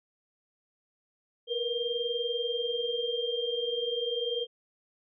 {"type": "tone cluster", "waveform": "sine", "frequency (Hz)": [465.6, 485.9, 3187], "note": ["A#4", "B4", "G7"], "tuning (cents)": [-2, -28, 28], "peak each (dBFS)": [-33, -33, -33], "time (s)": [1.47, 4.47], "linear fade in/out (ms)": 50, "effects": []}